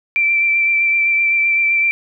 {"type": "tone with vibrato", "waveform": "sine", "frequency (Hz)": 2344, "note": "D7", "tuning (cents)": -4, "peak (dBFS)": -12, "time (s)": [0.16, 1.91], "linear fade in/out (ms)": 0, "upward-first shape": "triangle", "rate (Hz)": 7.8, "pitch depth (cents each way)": 21, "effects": []}